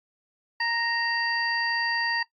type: harmonic tone with a mistuned harmonic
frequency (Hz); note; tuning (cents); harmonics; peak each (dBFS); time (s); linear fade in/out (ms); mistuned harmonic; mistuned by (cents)
932.3; A#5; 0; 1 / 2 / 3 / 5; -30 / -27 / -38 / -31; 0.6-2.23; 5; 3; -42
effects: noise-tail reverb RT60 0.1 s tail -17 dB re dry + AAC 64 kbps